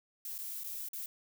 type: noise with dropouts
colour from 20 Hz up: violet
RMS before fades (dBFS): -41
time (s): 0.25-1.06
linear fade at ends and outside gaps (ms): 2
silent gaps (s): 0.381-0.387 / 0.636-0.642 / 0.887-0.932
effects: none